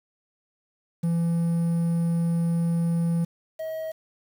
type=tone pair in turn; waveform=triangle; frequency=168.4 / 637.3 Hz; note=E3 / D#5; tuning=+37 / +41 cents; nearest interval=octave + major seventh; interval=2304 cents; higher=second; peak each=-19 / -27 dBFS; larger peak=first; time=1.03-3.25 / 3.59-3.92 s; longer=first; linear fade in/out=10 ms; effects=8-bit